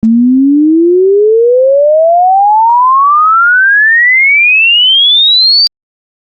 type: exponential sweep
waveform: sine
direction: up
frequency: 218.8 to 4699 Hz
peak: -3 dBFS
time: 0.03-5.67 s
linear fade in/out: 0 ms
effects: Opus 32 kbps